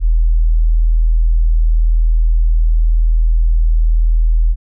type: tone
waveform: sine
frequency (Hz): 40.47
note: E1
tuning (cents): -31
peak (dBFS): -8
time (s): 0-4.56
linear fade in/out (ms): 50
effects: none